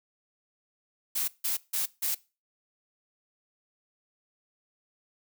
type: noise bursts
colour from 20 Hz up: blue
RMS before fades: -29 dBFS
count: 4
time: 1.15-2.15 s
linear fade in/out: 10 ms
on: 130 ms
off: 160 ms
effects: noise-tail reverb RT60 0.3 s tail -21 dB re dry